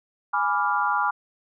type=chord; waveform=sine; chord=G# diminished seventh; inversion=none; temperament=equal; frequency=830.6 / 987.8 / 1174.7 / 1396.9 Hz; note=G#5 / B5 / D6 / F6; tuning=0 / 0 / 0 / 0 cents; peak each=-26 dBFS; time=0.33-1.11 s; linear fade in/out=10 ms; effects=none